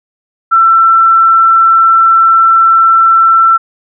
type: tone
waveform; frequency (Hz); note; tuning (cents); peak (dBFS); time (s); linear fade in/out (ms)
sine; 1341; E6; +29; -3; 0.51-3.58; 20
effects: none